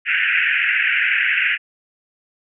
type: band-pass noise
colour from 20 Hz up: pink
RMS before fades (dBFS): -18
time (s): 0.05-1.58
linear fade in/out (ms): 50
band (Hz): 1500 to 2800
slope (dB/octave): 96
effects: none